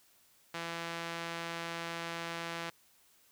sawtooth tone with band-pass filter, 167.9 Hz, E3, 32 cents sharp, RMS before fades -40 dBFS, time 0.54-2.7 s, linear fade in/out 5 ms, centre 2200 Hz, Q 0.61, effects white hiss -66 dBFS RMS until 3.31 s

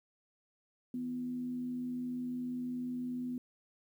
sine tone with frequency modulation, 248.6 Hz, B3, 12 cents sharp, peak -35 dBFS, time 0.94-3.38 s, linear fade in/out 2 ms, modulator 88.6 Hz, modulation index 0.23, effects 11-bit

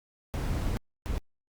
brown noise bursts at uneven times, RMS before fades -30 dBFS, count 2, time 0.34-0.77 / 1.06-1.18 s, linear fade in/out 0 ms, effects Opus 48 kbps

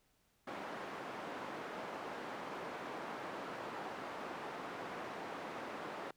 white band-pass noise, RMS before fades -45 dBFS, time 0.47-6.11 s, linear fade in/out 5 ms, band 230 to 1100 Hz, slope 12 dB/octave, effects pink hiss -75 dBFS RMS until 6.16 s

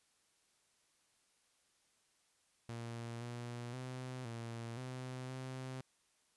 sawtooth tone with pitch steps, 116.9 / 120 / 127.9 / 116 / 128 / 130 Hz, A#2 / B2 / C3 / A#2 / C3 / C3, +5 / -49 / -39 / -8 / -38 / -11 cents, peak -39 dBFS, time 2.69-5.81 s, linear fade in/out 0 ms, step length 520 ms, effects white hiss -75 dBFS RMS until 6.36 s + resampled to 24000 Hz

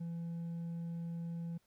sine tone with hard clipping, 168.4 Hz, E3, 37 cents sharp, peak -39 dBFS, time 0-1.58 s, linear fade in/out 10 ms, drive 2 dB, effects pink hiss -75 dBFS RMS until 1.66 s

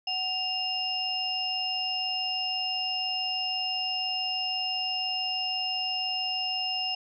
sine tone cluster, 749 / 2804 / 5190 Hz, F#5 / F7 / E8, +21 / +6 / -28 cents, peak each -35 / -30 / -32 dBFS, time 0.07-6.95 s, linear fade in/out 5 ms, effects none

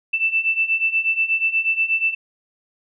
sine beating tone pair, 2653 / 2661.3 Hz, E7 / E7, +10 / +16 cents, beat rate 8.3 Hz, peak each -22 / -19 dBFS, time 0.13-2.15 s, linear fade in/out 10 ms, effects none

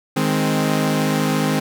sawtooth chord, Ab major, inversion second, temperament equal, 155.56 / 207.7 / 261.6 Hz, Eb3 / Ab3 / C4, 0 / 0 / 0 cents, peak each -17 / -18 / -17 dBFS, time 0.16-1.6 s, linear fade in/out 10 ms, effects none

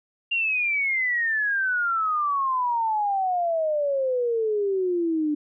sine exponential sweep, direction down, 2800 to 293.7 Hz, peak -21 dBFS, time 0.31-5.35 s, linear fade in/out 10 ms, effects none

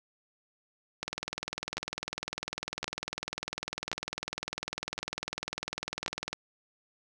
two click trains, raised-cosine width 0.2 ms, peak -16 / -17 dBFS, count 107 / 5, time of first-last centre 1.03-6.33 / 1.77-6.062 s, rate 20 / 0.932 Hz, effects none

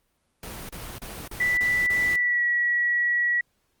pink noise bursts, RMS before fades -37 dBFS, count 6, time 0.43-2.16 s, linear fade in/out 2 ms, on 260 ms, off 34 ms
sine tone with pitch glide, 1975.5 to 1927 Hz, B6 to B6, 0 to -43 cents, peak -20 dBFS, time 1.4-3.41 s, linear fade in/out 5 ms, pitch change -43 cents, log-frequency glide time 2.1-2.43 s
effects pink hiss -71 dBFS RMS until 3.8 s + Opus 32 kbps

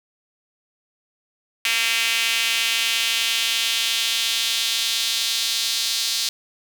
sawtooth tone with high-pass filter sweep, 228.5 Hz, A#3, 34 cents flat, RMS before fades -22 dBFS, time 1.65-6.29 s, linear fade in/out 2 ms, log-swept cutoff 2500 to 4200 Hz, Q 2.4, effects none

